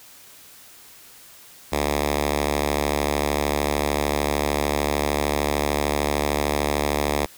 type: tone with notch filter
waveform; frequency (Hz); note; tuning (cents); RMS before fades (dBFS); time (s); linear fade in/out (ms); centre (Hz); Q
5% pulse; 73.3; D2; -3; -23; 1.72-7.26; 5; 160; 1.1
effects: white hiss -47 dBFS RMS until 7.37 s